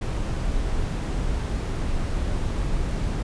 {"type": "noise", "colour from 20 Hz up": "brown", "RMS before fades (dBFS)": -25, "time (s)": [0.01, 3.23], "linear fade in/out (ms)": 10, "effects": ["resampled to 22050 Hz"]}